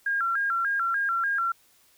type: tone with vibrato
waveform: sine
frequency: 1486 Hz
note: F#6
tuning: 7 cents sharp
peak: -23 dBFS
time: 0.06-1.52 s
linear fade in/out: 5 ms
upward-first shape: square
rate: 3.4 Hz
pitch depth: 150 cents each way
effects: white hiss -61 dBFS RMS until 1.97 s